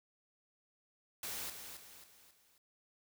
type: noise with echo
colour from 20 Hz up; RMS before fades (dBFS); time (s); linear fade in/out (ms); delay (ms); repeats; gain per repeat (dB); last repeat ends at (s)
white; -42; 1.23-1.5; 2; 270; 4; -7; 2.58
effects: none